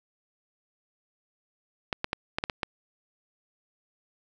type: clicks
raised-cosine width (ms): 0.3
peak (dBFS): -11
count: 7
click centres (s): 1.928 / 2.044 / 2.131 / 2.385 / 2.439 / 2.498 / 2.632
effects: none

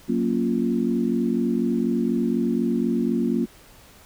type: chord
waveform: sine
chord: Gb major seventh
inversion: none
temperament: equal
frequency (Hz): 185 / 233.1 / 277.2 / 349.2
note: Gb3 / Bb3 / Db4 / F4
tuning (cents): 0 / 0 / 0 / 0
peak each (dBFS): -28 / -22 / -27 / -27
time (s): 0.08-3.46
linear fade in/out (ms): 20
effects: pink hiss -50 dBFS RMS until 4.05 s

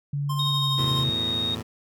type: tone with pitch glide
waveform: sine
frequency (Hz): 142.8 to 134.79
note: D3 to C#3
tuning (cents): -48 to -48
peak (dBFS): -24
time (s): 0.13-1.1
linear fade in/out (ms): 5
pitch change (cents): -100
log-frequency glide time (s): 0.46-0.85
type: tone with tremolo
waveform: square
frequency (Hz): 1053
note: C6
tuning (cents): +11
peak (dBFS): -29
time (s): 0.29-1.04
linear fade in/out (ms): 10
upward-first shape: sine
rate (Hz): 12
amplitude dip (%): 40
type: tone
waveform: sine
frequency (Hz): 3729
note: A#7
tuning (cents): 0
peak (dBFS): -24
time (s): 0.39-1.55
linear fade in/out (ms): 5
type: chord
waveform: 15% pulse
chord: E suspended fourth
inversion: none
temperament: equal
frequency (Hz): 82.41 / 110 / 123.47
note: E2 / A2 / B2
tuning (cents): 0 / 0 / 0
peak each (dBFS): -29 / -27 / -32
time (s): 0.77-1.63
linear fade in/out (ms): 20
effects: none

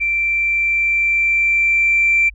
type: tone with level ramp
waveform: sine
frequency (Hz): 2349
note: D7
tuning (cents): 0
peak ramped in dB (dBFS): -15 to -10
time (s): 0-2.3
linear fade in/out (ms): 20
effects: tanh soft clip ceiling -6 dBFS + added 50 Hz sine -36 dBFS peak until 2.34 s

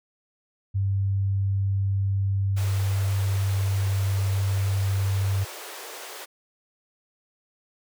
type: tone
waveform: sine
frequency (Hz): 98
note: G2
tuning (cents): 0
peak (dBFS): -21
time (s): 0.74-5.45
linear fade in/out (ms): 20
type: high-pass noise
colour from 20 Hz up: pink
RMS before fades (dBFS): -39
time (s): 2.56-6.26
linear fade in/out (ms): 20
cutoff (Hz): 360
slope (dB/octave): 48
effects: none

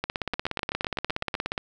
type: two click trains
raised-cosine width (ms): 0.3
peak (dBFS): -13 / -11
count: 9 / 27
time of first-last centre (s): 0.34-1.351 / 0.04-1.578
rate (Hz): 7.91 / 16.9
effects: none

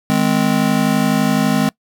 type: chord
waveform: square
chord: Ab major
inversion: second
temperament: just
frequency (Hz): 155.74 / 207.7 / 259.6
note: Eb3 / Ab3 / C4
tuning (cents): +2 / 0 / -13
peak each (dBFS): -21 / -17 / -18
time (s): 0.1-1.69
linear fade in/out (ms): 0
effects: noise-tail reverb RT60 0.1 s tail -23 dB re dry

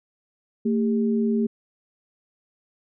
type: tone pair together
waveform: sine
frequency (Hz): 224.7 / 401.1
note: A3 / G4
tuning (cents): +37 / +40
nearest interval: minor seventh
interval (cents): 1003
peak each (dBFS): -20 / -26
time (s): 0.65-1.47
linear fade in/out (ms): 10
effects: none

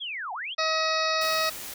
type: linear two-way sweep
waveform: sine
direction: down then up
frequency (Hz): 3442 to 699 to 3442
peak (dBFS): -31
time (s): 0-0.55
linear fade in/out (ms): 20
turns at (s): 0.33
type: harmonic tone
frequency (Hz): 636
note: D#5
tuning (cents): +38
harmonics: 1 / 2 / 3 / 4 / 6 / 7 / 8 / 9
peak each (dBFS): -29 / -28 / -32 / -33 / -33 / -33 / -33 / -39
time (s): 0.58-1.5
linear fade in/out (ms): 10
type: noise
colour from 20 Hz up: white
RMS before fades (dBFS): -38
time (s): 1.21-1.74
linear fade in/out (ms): 5
effects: none

